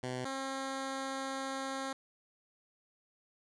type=tone pair in turn; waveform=10% pulse; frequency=126.7 / 268.5 Hz; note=B2 / C4; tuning=+45 / +45 cents; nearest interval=octave + minor second; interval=1300 cents; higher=second; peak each=-28 dBFS; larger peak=neither; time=0.03-0.25 / 0.25-1.93 s; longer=second; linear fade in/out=5 ms; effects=resampled to 22050 Hz